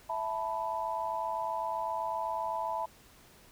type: chord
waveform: sine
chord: E suspended fourth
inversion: none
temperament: equal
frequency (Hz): 659.3 / 880 / 987.8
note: E5 / A5 / B5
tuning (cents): 0 / 0 / 0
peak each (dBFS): -37 / -35 / -35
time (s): 0.09-2.86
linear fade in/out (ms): 10
effects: pink hiss -58 dBFS RMS until 3.51 s